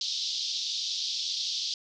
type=band-pass noise; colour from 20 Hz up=pink; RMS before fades=-32 dBFS; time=0.01-1.74 s; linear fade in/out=2 ms; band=3400 to 5600 Hz; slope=48 dB/octave; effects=none